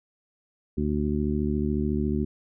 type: harmonic tone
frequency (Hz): 74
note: D2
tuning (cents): +14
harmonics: 1 / 2 / 3 / 4 / 5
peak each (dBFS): -29 / -31 / -27 / -32 / -31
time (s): 0.77-2.25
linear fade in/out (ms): 10
effects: none